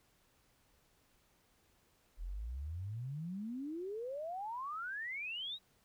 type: exponential sweep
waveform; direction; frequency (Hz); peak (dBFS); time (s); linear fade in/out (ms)
sine; up; 39 to 3901; -39; 2.17-5.59; 50
effects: pink hiss -72 dBFS RMS until 5.84 s